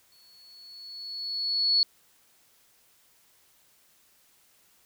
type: tone with exponential growth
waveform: sine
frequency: 4396 Hz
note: C#8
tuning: 15 cents flat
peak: -18 dBFS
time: 0.12-1.83 s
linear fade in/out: 1 ms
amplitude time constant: 370 ms
effects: white hiss -63 dBFS RMS until 4.85 s